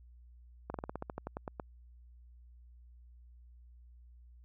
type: slowing click train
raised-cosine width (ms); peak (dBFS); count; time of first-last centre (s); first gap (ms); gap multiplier
1; -24; 13; 0.7-1.598; 42; 1.1
effects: added 60 Hz sine -54 dBFS peak until 4.44 s